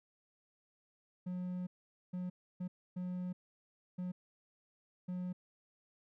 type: tone bursts at uneven times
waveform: triangle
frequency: 180.8 Hz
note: F#3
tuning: 40 cents flat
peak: -35 dBFS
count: 6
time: 1.26-1.67 / 2.13-2.3 / 2.6-2.68 / 2.96-3.33 / 3.98-4.12 / 5.08-5.33 s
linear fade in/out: 10 ms
effects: none